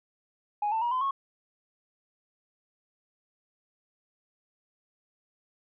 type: tone with pitch steps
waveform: sine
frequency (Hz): 830.6 / 890.2 / 954.1 / 1022.6 / 1096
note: G#5 / A5 / A#5 / C6 / C#6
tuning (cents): 0 / +20 / +40 / -40 / -20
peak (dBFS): -24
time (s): 0.62-1.11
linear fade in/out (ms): 5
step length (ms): 98
effects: tanh soft clip ceiling -22 dBFS